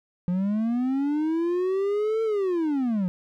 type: linear two-way sweep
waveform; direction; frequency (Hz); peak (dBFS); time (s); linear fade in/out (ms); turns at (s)
triangle; up then down; 174 to 452 to 174; -20; 0.28-3.08; 0; 2.23
effects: none